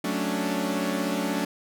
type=chord; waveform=sawtooth; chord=D major seventh; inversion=first; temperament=equal; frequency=185 / 220 / 277.2 / 293.7 Hz; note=F#3 / A3 / C#4 / D4; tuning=0 / 0 / 0 / 0 cents; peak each=-27 dBFS; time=0.04-1.45 s; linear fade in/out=5 ms; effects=none